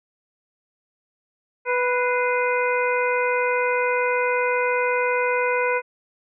harmonic tone with a mistuned harmonic, 493.9 Hz, B4, in tune, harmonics 1 / 2 / 3 / 4 / 5, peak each -22 / -25 / -27 / -28 / -29 dBFS, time 1.65-5.82 s, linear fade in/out 50 ms, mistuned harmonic 4, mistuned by +83 cents, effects none

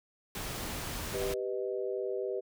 pink noise, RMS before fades -38 dBFS, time 0.35-1.34 s, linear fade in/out 2 ms
sine chord, G augmented, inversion none, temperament equal with one note detuned, 390.4 / 493.9 / 622.3 Hz, G4 / B4 / D#5, -7 / 0 / 0 cents, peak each -34 / -36 / -40 dBFS, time 1.13-2.41 s, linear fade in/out 20 ms
effects none

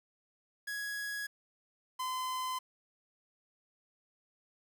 45% pulse tone pair in turn, 1668 / 1024.8 Hz, G#6 / C6, +7 / -36 cents, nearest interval minor sixth, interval 843 cents, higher first, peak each -36 / -34 dBFS, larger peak second, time 0.67-1.27 / 1.99-2.59 s, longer neither, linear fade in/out 10 ms, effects 10-bit

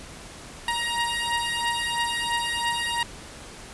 15% pulse beating tone pair, 940 / 943 Hz, A#5 / A#5, +14 / +20 cents, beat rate 3 Hz, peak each -21 dBFS, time 0.68-3.03 s, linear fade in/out 2 ms, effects pink hiss -42 dBFS RMS until 3.73 s + resampled to 24000 Hz

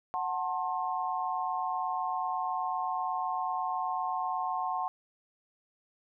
sine chord, F# diminished, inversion none, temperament just, 740 / 888 / 1065.6 Hz, F#5 / A5 / C6, 0 / +16 / +31 cents, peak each -33 / -35 / -34 dBFS, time 0.14-4.88 s, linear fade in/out 0 ms, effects none

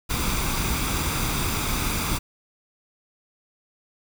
pink noise with comb filter, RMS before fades -25 dBFS, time 0.09-2.19 s, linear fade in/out 20 ms, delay 0.83 ms, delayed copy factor +0.5, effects none

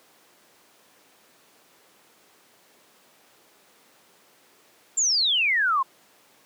sine exponential sweep, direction down, 7459 to 1018 Hz, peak -19 dBFS, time 4.97-5.83 s, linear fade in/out 10 ms, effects pink hiss -57 dBFS RMS until 6.45 s + high-pass 300 Hz 12 dB/octave

